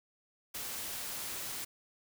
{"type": "noise", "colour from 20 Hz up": "white", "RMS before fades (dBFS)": -40, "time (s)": [0.54, 1.65], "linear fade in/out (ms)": 10, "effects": []}